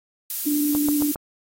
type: noise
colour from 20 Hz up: violet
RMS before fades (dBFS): -26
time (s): 0.3-1.15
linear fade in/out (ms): 2
type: tone with vibrato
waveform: sine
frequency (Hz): 293.7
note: D4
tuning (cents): 0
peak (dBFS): -19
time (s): 0.46-1.12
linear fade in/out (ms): 10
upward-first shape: sine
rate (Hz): 11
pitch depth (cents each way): 10
type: click train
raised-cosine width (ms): 1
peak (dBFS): -17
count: 4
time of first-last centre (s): 0.75-1.158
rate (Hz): 7.35
effects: AAC 48 kbps